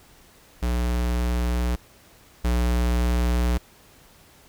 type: tone pair in turn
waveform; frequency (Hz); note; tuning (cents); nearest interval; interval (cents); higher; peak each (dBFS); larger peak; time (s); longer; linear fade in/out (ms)
square; 60.2 / 60.2; B1 / B1; -44 / -44; unison; 0; neither; -22 / -20; second; 0.62-1.76 / 2.44-3.58; neither; 10
effects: pink hiss -53 dBFS RMS until 4.48 s